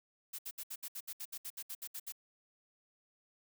blue noise bursts, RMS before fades -43 dBFS, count 15, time 0.33-2.123 s, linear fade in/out 10 ms, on 57 ms, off 67 ms, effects none

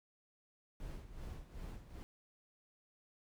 brown noise with tremolo, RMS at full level -45 dBFS, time 0.8-2.03 s, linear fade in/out 0 ms, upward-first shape sine, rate 2.6 Hz, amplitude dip 70%, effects none

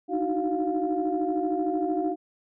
sine tone cluster, 303.3 / 316.4 / 371.9 / 704 Hz, D#4 / D#4 / F#4 / F5, -44 / +29 / +9 / +14 cents, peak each -29 dBFS, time 0.08-2.16 s, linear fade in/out 50 ms, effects tanh soft clip ceiling -14 dBFS

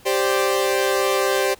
sawtooth chord, G suspended fourth, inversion none, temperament equal, 392 / 523.3 / 587.3 Hz, G4 / C5 / D5, 0 / 0 / 0 cents, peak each -17 / -18 / -21 dBFS, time 0.05-1.55 s, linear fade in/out 20 ms, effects pink hiss -49 dBFS RMS until 1.59 s

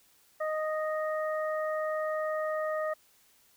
harmonic tone, 621 Hz, D#5, 3 cents flat, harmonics 1 / 2 / 3, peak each -30 / -36 / -40 dBFS, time 0.4-2.94 s, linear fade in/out 10 ms, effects white hiss -64 dBFS RMS until 3.56 s

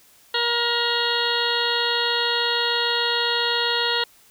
harmonic tone, 473.7 Hz, A#4, 28 cents sharp, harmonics 1 / 2 / 3 / 4 / 6 / 7 / 8 / 9, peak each -28 / -28 / -28 / -28 / -28 / -28 / -28 / -28 dBFS, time 0.34-4.04 s, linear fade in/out 5 ms, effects white hiss -54 dBFS RMS until 4.3 s

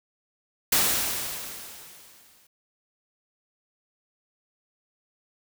white noise with exponential decay, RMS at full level -20 dBFS, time 0.72-2.47 s, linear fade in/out 5 ms, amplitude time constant 380 ms, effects none

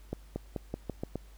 accelerating click train, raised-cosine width 2 ms, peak -20 dBFS, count 7, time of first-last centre 0.13-1.157 s, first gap 230 ms, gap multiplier 0.88, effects added 50 Hz sine -50 dBFS peak until 1.37 s + pink hiss -62 dBFS RMS until 1.37 s

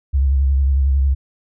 sine tone with vibrato, 68.1 Hz, C#2, 30 cents flat, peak -12 dBFS, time 0.13-1.15 s, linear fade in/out 20 ms, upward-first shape sine, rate 11 Hz, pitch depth 59 cents each way, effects none

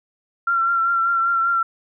sine tone with vibrato, 1366 Hz, F6, 39 cents flat, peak -16 dBFS, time 0.47-1.63 s, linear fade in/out 5 ms, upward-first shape triangle, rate 5.1 Hz, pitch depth 34 cents each way, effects none

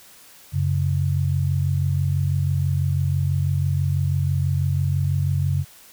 sine tone pair together, 92.5 / 138.59 Hz, F#2 / C#3, 0 / 0 cents, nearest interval perfect fifth, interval 700 cents, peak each -21 dBFS, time 0.52-5.65 s, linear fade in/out 50 ms, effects white hiss -48 dBFS RMS until 5.92 s

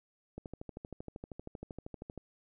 click train, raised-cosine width 2 ms, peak -29 dBFS, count 24, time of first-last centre 0.38-2.177 s, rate 12.8 Hz, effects none

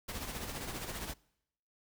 pink noise with tremolo, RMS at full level -39 dBFS, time 0.08-1.14 s, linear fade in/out 10 ms, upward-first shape sine, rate 15 Hz, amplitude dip 50%, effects noise-tail reverb RT60 0.8 s tail -24 dB re dry

